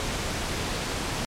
pink noise, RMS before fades -29 dBFS, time 0-1.25 s, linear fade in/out 0 ms, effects low-pass 8000 Hz 12 dB/octave + MP3 96 kbps

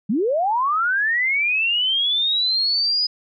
sine linear sweep, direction up, 180 to 5000 Hz, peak -17 dBFS, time 0.09-3.07 s, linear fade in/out 10 ms, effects none

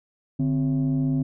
sine tone pair together, 146.82 / 261.6 Hz, D3 / C4, 0 / 0 cents, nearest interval minor seventh, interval 1000 cents, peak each -21 dBFS, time 0.39-1.23 s, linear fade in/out 10 ms, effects tanh soft clip ceiling -17 dBFS

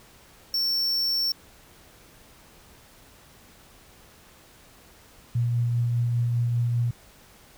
square tone, 5440 Hz, F8, 46 cents flat, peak -23 dBFS, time 0.54-1.32 s, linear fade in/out 2 ms
sine tone with tremolo, 119.3 Hz, A#2, 41 cents sharp, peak -20 dBFS, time 5.35-6.91 s, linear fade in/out 5 ms, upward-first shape triangle, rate 5 Hz, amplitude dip 25%
effects pink hiss -53 dBFS RMS until 7.57 s

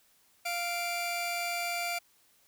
sawtooth tone pair together, 697.3 / 2349 Hz, F5 / D7, -3 / 0 cents, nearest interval octave + major sixth, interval 2103 cents, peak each -30 / -31 dBFS, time 0.45-1.99 s, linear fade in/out 10 ms, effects white hiss -66 dBFS RMS until 2.47 s

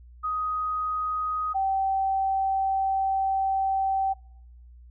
sine tone pair in turn, 1252 / 773.5 Hz, D#6 / G5, +10 / -23 cents, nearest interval minor sixth, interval 833 cents, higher first, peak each -25 / -22 dBFS, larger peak second, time 0.23-1.54 / 1.54-4.14 s, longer second, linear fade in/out 20 ms, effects noise-tail reverb RT60 0.7 s tail -24 dB re dry + added 60 Hz sine -46 dBFS peak until 4.9 s

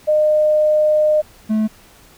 sine / triangle tone pair in turn, 610 / 216.7 Hz, D#5 / A3, -34 / -26 cents, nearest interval octave + tritone, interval 1792 cents, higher first, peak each -11 / -12 dBFS, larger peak first, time 0.07-1.22 / 1.49-1.68 s, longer first, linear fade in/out 20 ms, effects pink hiss -47 dBFS RMS until 2.17 s

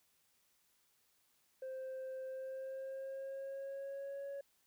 sine tone with pitch glide, 523.3 to 557.6 Hz, C5 to C#5, 0 to +10 cents, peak -39 dBFS, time 1.62-4.41 s, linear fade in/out 5 ms, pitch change +110 cents, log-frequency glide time 2.25-4.28 s, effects tanh soft clip ceiling -41 dBFS + white hiss -75 dBFS RMS until 4.66 s

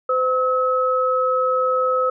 sine tone pair together, 512 / 1287.4 Hz, C5 / E6, -38 / -41 cents, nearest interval octave + major third, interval 1597 cents, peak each -19 dBFS, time 0.09-2.1 s, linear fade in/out 5 ms, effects none

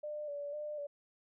sine tone with vibrato, 587.3 Hz, D5, in tune, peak -38 dBFS, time 0.03-0.87 s, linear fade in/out 10 ms, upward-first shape square, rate 2 Hz, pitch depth 34 cents each way, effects none

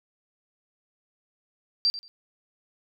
sine tone with echo, 4699 Hz, D8, in tune, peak -19 dBFS, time 1.85-1.9 s, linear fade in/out 0 ms, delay 90 ms, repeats 2, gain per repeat -14 dB, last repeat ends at 2.08 s, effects none

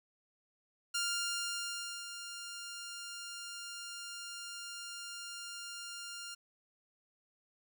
10% pulse tone with ADSR envelope, 1399 Hz, F6, 3 cents sharp, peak -24 dBFS, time 0.94-6.35 s, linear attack 11 ms, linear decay 1100 ms, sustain -11 dB, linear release 12 ms, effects none

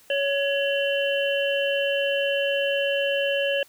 sine tone cluster, 558 / 1678 / 2742 / 3044 Hz, C#5 / G#6 / F7 / F#7, +11 / +17 / -32 / +48 cents, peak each -23 / -30 / -29 / -30 dBFS, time 0.1-3.63 s, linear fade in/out 2 ms, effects white hiss -55 dBFS RMS until 3.68 s

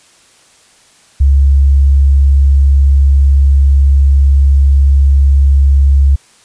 sine tone, 69 Hz, C#2, 7 cents flat, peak -4 dBFS, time 1.2-6.16 s, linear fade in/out 10 ms, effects white hiss -46 dBFS RMS until 6.44 s + resampled to 22050 Hz

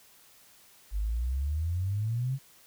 sine exponential sweep, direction up, 48.39 to 138.59 Hz, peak -27 dBFS, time 0.91-2.39 s, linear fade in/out 50 ms, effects white hiss -58 dBFS RMS until 2.66 s

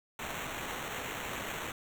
blue noise with sample-and-hold, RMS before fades -39 dBFS, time 0.19-1.72 s, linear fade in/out 2 ms, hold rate 4900 Hz, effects none

